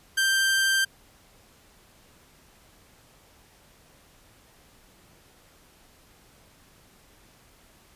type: tone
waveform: sawtooth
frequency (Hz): 1572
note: G6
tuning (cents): +4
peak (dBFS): -17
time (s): 0.17-0.85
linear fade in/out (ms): 10
effects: pink hiss -57 dBFS RMS until 7.95 s + resampled to 32000 Hz